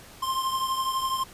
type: beating tone pair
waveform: square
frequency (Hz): 1052 / 1064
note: C6 / C6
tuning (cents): +9 / +29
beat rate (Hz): 12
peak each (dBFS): -27 / -33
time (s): 0.22-1.24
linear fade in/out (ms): 10
effects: pink hiss -48 dBFS RMS until 1.33 s + resampled to 32000 Hz